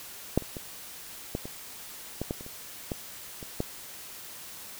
clicks, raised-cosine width 2 ms, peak -8 / -28 / -23 / -16 / -24 / -17 / -16 / -29 / -29 / -17 / -27 / -14 dBFS, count 12, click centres 0.376 / 0.423 / 0.568 / 1.351 / 1.455 / 2.216 / 2.309 / 2.409 / 2.464 / 2.918 / 3.428 / 3.604 s, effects white hiss -44 dBFS RMS until 4.79 s

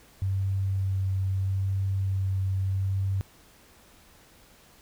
sine tone with vibrato, 96.2 Hz, G2, 32 cents flat, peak -24 dBFS, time 0.22-3.21 s, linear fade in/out 0 ms, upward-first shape sine, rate 0.78 Hz, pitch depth 12 cents each way, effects pink hiss -56 dBFS RMS until 4.81 s

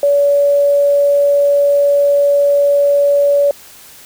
sine tone, 570 Hz, C#5, 48 cents sharp, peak -8 dBFS, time 0.03-3.51 s, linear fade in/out 2 ms, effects white hiss -39 dBFS RMS until 4.05 s

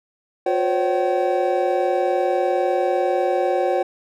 triangle tone cluster, 358.7 / 519 / 559 / 763 Hz, F4 / C5 / C#5 / G5, +46 / -14 / +14 / -47 cents, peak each -21 dBFS, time 0.46-3.83 s, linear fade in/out 5 ms, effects none

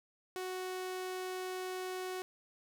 sawtooth tone, 370 Hz, F#4, in tune, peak -34 dBFS, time 0.36-2.22 s, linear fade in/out 0 ms, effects none

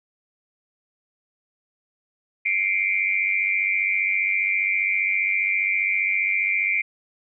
sine tone cluster, 2102 / 2297 / 2392 Hz, C7 / D7 / D7, +7 / -39 / +31 cents, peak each -24 dBFS, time 2.45-6.82 s, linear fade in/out 10 ms, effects none

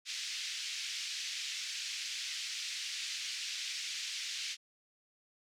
white band-pass noise, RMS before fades -40 dBFS, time 0.05-4.57 s, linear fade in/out 50 ms, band 2100 to 5900 Hz, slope 24 dB/octave, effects none

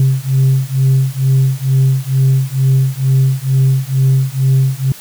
sine beating tone pair, 132.1 / 134.3 Hz, C3 / C3, +17 / +46 cents, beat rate 2.2 Hz, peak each -11 dBFS, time 0-4.92 s, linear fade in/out 2 ms, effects tanh soft clip ceiling -5 dBFS + white hiss -35 dBFS RMS until 5 s

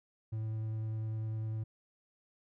triangle tone with vibrato, 109.9 Hz, A2, 2 cents flat, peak -32 dBFS, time 0.32-1.64 s, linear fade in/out 10 ms, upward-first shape sine, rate 10 Hz, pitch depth 8 cents each way, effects none

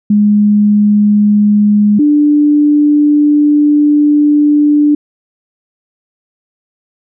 sine tone pair in turn, 207.7 / 295.2 Hz, G#3 / D4, 0 / +9 cents, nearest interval tritone, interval 609 cents, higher second, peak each -5 dBFS, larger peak neither, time 0.1-1.99 / 1.99-4.95 s, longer second, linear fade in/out 5 ms, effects none

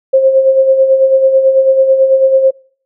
sine tone with tremolo, 532 Hz, C5, 29 cents sharp, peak -3 dBFS, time 0.13-2.51 s, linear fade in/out 10 ms, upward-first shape sine, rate 9.1 Hz, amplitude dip 55%, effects noise-tail reverb RT60 0.5 s tail -25 dB re dry

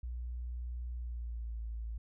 sine tone with pitch glide, 60.4 to 56.03 Hz, B1 to A1, -38 to +32 cents, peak -37 dBFS, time 0.03-1.98 s, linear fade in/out 5 ms, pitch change -130 cents, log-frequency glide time 0.96-1.62 s, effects none

